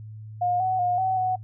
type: tone with pitch steps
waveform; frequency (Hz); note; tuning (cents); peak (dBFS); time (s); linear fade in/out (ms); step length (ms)
sine; 714 / 748 / 716 / 755 / 742; F5 / F#5 / F5 / F#5 / F#5; +38 / +19 / +43 / +35 / +5; -21; 0.41-1.36; 10; 190
effects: noise-tail reverb RT60 0.1 s tail -19 dB re dry + added 108 Hz sine -37 dBFS peak until 1.43 s